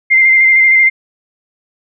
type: tone with vibrato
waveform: sine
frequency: 2093 Hz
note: C7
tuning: in tune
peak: -5 dBFS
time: 0.1-0.9 s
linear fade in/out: 20 ms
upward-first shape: square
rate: 13 Hz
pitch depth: 18 cents each way
effects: none